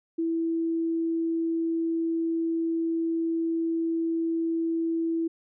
sine tone, 329.6 Hz, E4, in tune, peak -24 dBFS, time 0.18-5.28 s, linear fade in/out 10 ms, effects none

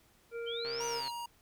harmonic tone, 466.2 Hz, A#4, in tune, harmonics 1 / 3 / 5, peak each -37 / -47 / -51 dBFS, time 0.31-1.02 s, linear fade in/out 50 ms
sine exponential two-way sweep, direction up then down, 3015 to 6110 to 4026 Hz, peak -38 dBFS, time 0.46-1.11 s, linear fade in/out 20 ms, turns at 0.86 s
click train, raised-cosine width 0.3 ms, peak -30 dBFS, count 58, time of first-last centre 0.65-1.079 s, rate 133 Hz
square tone, 945 Hz, A#5, 23 cents sharp, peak -39 dBFS, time 0.8-1.26 s, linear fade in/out 5 ms
effects pink hiss -66 dBFS RMS until 1.41 s

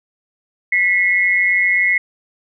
sine tone pair together, 1972.3 / 2160 Hz, B6 / C#7, -3 / -45 cents, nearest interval major second, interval 158 cents, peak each -15 dBFS, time 0.72-1.98 s, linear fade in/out 5 ms, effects none

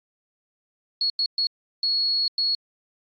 sine tone bursts at uneven times, 4344 Hz, C#8, 36 cents flat, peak -20 dBFS, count 5, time 1.01-1.1 / 1.19-1.26 / 1.38-1.47 / 1.83-2.28 / 2.38-2.55 s, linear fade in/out 2 ms, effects AAC 48 kbps

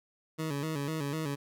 20% pulse tone with vibrato, 149.8 Hz, D3, 35 cents sharp, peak -27 dBFS, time 0.38-1.36 s, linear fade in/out 20 ms, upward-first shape square, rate 4 Hz, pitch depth 100 cents each way, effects none

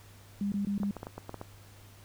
sine tone bursts, 201.4 Hz, G3, 47 cents sharp, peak -28 dBFS, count 4, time 0.41-0.91 s, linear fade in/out 2 ms, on 110 ms, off 20 ms
clicks, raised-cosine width 1 ms, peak -25 dBFS, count 8, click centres 0.833 / 0.967 / 1.031 / 1.069 / 1.18 / 1.294 / 1.343 / 1.414 s
effects added 100 Hz sine -53 dBFS peak until 2.04 s + pink hiss -57 dBFS RMS until 2.04 s

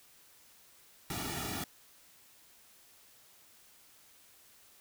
pink noise with comb filter, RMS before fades -38 dBFS, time 1.1-1.64 s, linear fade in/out 2 ms, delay 1.9 ms, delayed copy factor -0.95, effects white hiss -61 dBFS RMS until 4.8 s

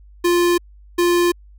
square tone pair in turn, 349.2 / 349.2 Hz, F4 / F4, 0 / 0 cents, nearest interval unison, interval 0 cents, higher neither, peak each -14 dBFS, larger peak neither, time 0.24-0.58 / 0.98-1.32 s, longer neither, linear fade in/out 10 ms, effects added 50 Hz sine -42 dBFS peak until 1.58 s

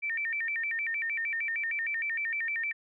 sine tone with vibrato, 2061 Hz, C7, 27 cents flat, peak -29 dBFS, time 0.02-2.73 s, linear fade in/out 20 ms, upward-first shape square, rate 6.5 Hz, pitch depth 210 cents each way, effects none

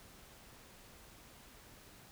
silence, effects pink hiss -58 dBFS RMS until 2.11 s

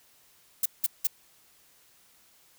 violet noise bursts, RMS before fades -24 dBFS, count 3, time 0.63-1.071 s, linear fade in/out 5 ms, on 27 ms, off 180 ms, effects white hiss -61 dBFS RMS until 2.58 s

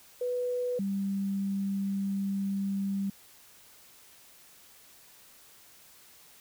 sine tone pair in turn, 493.9 / 196.8 Hz, B4 / G3, 0 / +7 cents, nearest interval octave + major third, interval 1593 cents, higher first, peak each -28 dBFS, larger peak neither, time 0.21-0.79 / 0.79-3.1 s, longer second, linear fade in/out 5 ms, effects white hiss -56 dBFS RMS until 6.4 s

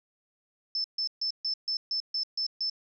sine tone bursts, 5274 Hz, E8, in tune, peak -27 dBFS, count 9, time 0.75-2.698 s, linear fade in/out 2 ms, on 92 ms, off 140 ms, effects none

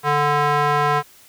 square tone with band-pass filter, 146.83 Hz, D3, in tune, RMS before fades -18 dBFS, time 0.03-1.03 s, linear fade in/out 50 ms, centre 1100 Hz, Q 1.6, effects white hiss -49 dBFS RMS until 1.28 s

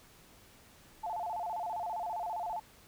sine tone with vibrato, 784 Hz, G5, in tune, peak -34 dBFS, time 1.03-2.6 s, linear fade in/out 10 ms, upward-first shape square, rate 15 Hz, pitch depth 190 cents each way, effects pink hiss -59 dBFS RMS until 2.87 s

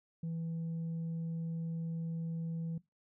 sine tone, 164.81 Hz, E3, in tune, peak -33 dBFS, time 0.23-2.78 s, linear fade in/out 5 ms, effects noise-tail reverb RT60 0.2 s tail -21 dB re dry + tanh soft clip ceiling -34 dBFS

